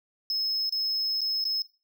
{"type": "tone with dropouts", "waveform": "triangle", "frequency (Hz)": 5180, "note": "E8", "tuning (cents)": -31, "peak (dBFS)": -24, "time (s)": [0.3, 1.62], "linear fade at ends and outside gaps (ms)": 1, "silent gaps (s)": [[0.694, 0.724], [1.208, 1.215], [1.441, 1.452]], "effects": ["noise-tail reverb RT60 0.3 s tail -17 dB re dry"]}